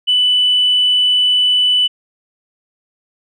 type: tone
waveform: sine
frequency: 2985 Hz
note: F#7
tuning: 15 cents sharp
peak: -9 dBFS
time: 0.07-1.88 s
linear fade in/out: 20 ms
effects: tanh soft clip ceiling -5 dBFS